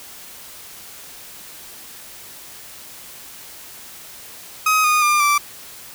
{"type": "tone with pitch steps", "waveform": "30% pulse", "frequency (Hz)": [1263, 1230.6, 1199, 1168.3], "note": ["D#6", "D#6", "D6", "D6"], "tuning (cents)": [26, -19, 36, -9], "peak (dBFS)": -11, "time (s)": [4.66, 5.38], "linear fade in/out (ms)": 5, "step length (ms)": 180, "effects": ["white hiss -39 dBFS RMS until 5.94 s"]}